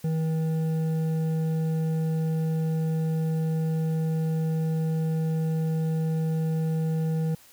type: tone with hard clipping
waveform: sine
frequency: 160 Hz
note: D#3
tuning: 49 cents sharp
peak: -25 dBFS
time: 0.04-7.35 s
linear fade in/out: 5 ms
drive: 7 dB
effects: white hiss -54 dBFS RMS until 7.52 s